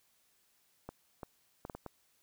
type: clicks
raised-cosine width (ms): 1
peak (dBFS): -28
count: 6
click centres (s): 0.89 / 1.232 / 1.651 / 1.698 / 1.75 / 1.863
effects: white hiss -72 dBFS RMS until 2.22 s